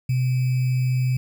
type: tone with sample-and-hold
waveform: sine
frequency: 127.6 Hz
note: C3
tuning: 43 cents flat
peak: -18 dBFS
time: 0.09-1.17 s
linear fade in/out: 5 ms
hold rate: 2450 Hz
effects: none

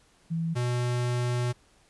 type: tone pair in turn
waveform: sine / square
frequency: 164.81 / 122.37 Hz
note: E3 / B2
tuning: 0 / -16 cents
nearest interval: perfect fourth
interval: 516 cents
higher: first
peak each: -26 dBFS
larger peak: neither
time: 0.3-0.55 / 0.55-1.53 s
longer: second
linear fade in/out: 20 ms
effects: pink hiss -62 dBFS RMS until 1.89 s + resampled to 24000 Hz

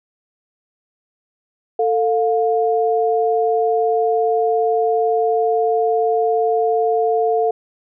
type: tone pair together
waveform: sine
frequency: 445.7 / 708 Hz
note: A4 / F5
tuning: +22 / +23 cents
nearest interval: minor sixth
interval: 801 cents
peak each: -16 / -18 dBFS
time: 1.79-7.51 s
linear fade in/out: 5 ms
effects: none

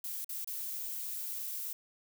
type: noise with dropouts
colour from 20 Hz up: violet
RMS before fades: -39 dBFS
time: 0.04-1.73 s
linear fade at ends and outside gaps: 2 ms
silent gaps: 0.245-0.292 / 0.445-0.474 s
effects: none

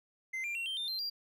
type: tone with pitch steps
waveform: triangle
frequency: 2072 / 2380 / 2734 / 3141 / 3608 / 4144 / 4760 Hz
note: C7 / D7 / F7 / G7 / A7 / C8 / D8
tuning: -17 / +22 / -37 / +3 / +43 / -17 / +22 cents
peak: -33 dBFS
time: 0.33-1.1 s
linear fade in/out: 10 ms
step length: 110 ms
effects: none

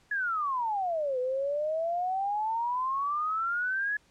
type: exponential two-way sweep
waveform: sine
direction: down then up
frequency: 1708 to 497.2 to 1708 Hz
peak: -27 dBFS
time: 0.11-3.97 s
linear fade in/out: 5 ms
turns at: 1.19 s
effects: pink hiss -64 dBFS RMS until 4.1 s + low-pass 8000 Hz 12 dB/octave

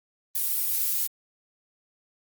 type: noise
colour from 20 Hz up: violet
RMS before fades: -26 dBFS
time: 0.35-1.07 s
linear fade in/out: 5 ms
effects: Opus 24 kbps

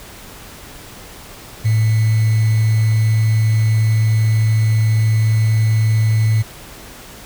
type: tone with sample-and-hold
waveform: sine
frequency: 110 Hz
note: A2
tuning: in tune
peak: -11 dBFS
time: 1.64-6.43 s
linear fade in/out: 20 ms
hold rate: 2100 Hz
effects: pink hiss -37 dBFS RMS until 7.25 s

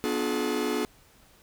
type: chord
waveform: 45% pulse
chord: B diminished seventh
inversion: none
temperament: just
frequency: 246.9 / 296.3 / 355.6 / 426.7 Hz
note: B3 / D4 / F4 / Ab4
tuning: 0 / +15 / +31 / +47 cents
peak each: -32 / -32 / -33 / -30 dBFS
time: 0.04-0.85 s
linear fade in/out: 0 ms
effects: pink hiss -58 dBFS RMS until 1.42 s

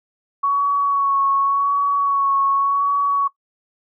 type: tone with vibrato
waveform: sine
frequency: 1116 Hz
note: C#6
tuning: 11 cents sharp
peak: -15 dBFS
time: 0.43-3.28 s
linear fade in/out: 10 ms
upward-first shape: sine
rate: 0.88 Hz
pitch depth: 22 cents each way
effects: noise-tail reverb RT60 0.1 s tail -18 dB re dry

